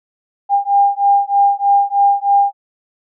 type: beating tone pair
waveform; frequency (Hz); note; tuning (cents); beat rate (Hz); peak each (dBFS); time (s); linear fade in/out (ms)
sine; 801 / 804.2; G5 / G5; +37 / +44; 3.2; -13; 0.49-2.53; 50
effects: none